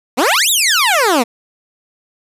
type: exponential two-way sweep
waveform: 15% pulse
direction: up then down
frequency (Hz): 220 to 3929 to 220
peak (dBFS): -4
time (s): 0.17-1.24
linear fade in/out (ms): 20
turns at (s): 0.5
effects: resampled to 32000 Hz